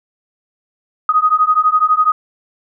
sine beating tone pair, 1244.5 / 1256.5 Hz, D#6 / D#6, 0 / +17 cents, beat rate 12 Hz, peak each -13 dBFS, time 1.09-2.12 s, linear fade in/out 2 ms, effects none

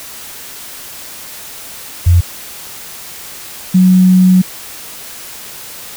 sine tone pair in turn, 87.3 / 184.52 Hz, F2 / F#3, 0 / -4 cents, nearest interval octave + minor second, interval 1296 cents, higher second, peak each -4 dBFS, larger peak neither, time 2.06-2.21 / 3.74-4.42 s, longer second, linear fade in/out 10 ms, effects white hiss -30 dBFS RMS until 5.96 s

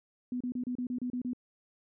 sine tone bursts, 248.1 Hz, B3, 8 cents sharp, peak -31 dBFS, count 9, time 0.32-1.333 s, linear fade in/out 2 ms, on 85 ms, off 31 ms, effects none

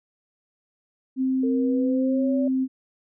sine tone, 261.6 Hz, C4, in tune, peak -20 dBFS, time 1.16-2.68 s, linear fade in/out 50 ms
sine exponential sweep, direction up, 452.5 to 580 Hz, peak -27 dBFS, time 1.43-2.48 s, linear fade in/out 5 ms
effects none

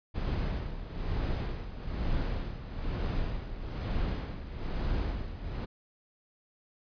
brown noise with tremolo, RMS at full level -30 dBFS, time 0.14-5.66 s, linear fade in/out 20 ms, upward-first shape sine, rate 1.1 Hz, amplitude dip 70%, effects resampled to 11025 Hz

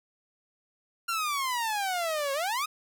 sawtooth exponential two-way sweep, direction down then up, 1396.9 to 540 to 1284 Hz, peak -24 dBFS, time 1.08-2.66 s, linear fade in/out 10 ms, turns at 2.33 s, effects none

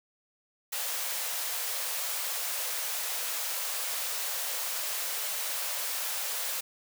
white high-pass noise, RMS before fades -33 dBFS, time 0.72-6.61 s, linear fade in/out 10 ms, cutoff 460 Hz, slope 96 dB/octave, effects none

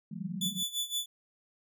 white band-pass noise, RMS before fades -38 dBFS, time 0.11-0.63 s, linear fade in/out 2 ms, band 160 to 210 Hz, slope 96 dB/octave
sawtooth tone with tremolo, 3470 Hz, A7, 25 cents flat, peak -26 dBFS, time 0.41-1.06 s, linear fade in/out 5 ms, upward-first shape sine, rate 5.8 Hz, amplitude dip 85%
effects none

